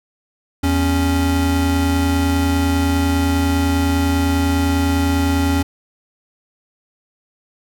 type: tone pair together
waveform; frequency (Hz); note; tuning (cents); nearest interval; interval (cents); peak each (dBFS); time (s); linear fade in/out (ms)
square; 82.41 / 277.2; E2 / C#4; 0 / 0; octave + major sixth; 2100; -18; 0.63-5.63; 10
effects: none